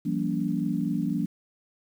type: tone cluster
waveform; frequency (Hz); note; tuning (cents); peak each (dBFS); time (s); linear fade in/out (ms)
sine; 169.1 / 193.4 / 234.2 / 286.2; E3 / G3 / A#3 / D4; +44 / -23 / +8 / -45; -30; 0.05-1.26; 10
effects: 9-bit